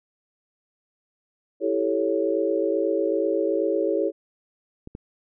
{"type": "chord", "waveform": "sine", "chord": "A dominant seventh", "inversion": "second", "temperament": "equal", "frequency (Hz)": [329.6, 392, 440, 554.4], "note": ["E4", "G4", "A4", "C#5"], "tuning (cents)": [0, 0, 0, 0], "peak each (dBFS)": -26, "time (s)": [1.6, 4.12], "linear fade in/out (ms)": 50}
{"type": "clicks", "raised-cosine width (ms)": 3, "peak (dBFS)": [-25, -22], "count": 2, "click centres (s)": [4.874, 4.951]}
{"effects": []}